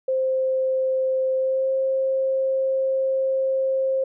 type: tone with pitch glide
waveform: sine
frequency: 523.3 to 530.9 Hz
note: C5 to C5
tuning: 0 to +25 cents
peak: -19 dBFS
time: 0.08-4.04 s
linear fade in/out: 5 ms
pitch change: +25 cents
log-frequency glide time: 1.37-1.71 s
effects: none